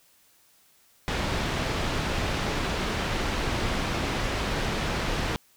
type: low-pass noise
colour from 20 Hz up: pink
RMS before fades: -28 dBFS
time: 1.08-5.36 s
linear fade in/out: 0 ms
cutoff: 4200 Hz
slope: 12 dB/octave
effects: white hiss -61 dBFS RMS until 5.56 s